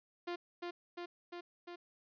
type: tone with echo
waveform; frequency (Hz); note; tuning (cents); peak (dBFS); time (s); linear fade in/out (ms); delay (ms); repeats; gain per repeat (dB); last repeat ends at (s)
sawtooth; 349.2; F4; 0; -34; 0.27-0.36; 10; 350; 4; -2; 1.76
effects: resampled to 11025 Hz